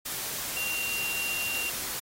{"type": "tone in noise", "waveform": "sine", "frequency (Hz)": 2766, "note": "F7", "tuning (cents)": -17, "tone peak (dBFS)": -30, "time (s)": [0.56, 1.7], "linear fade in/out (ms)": 10, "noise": "white", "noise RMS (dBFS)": -34, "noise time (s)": [0.05, 2], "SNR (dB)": 1, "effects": ["AAC 48 kbps"]}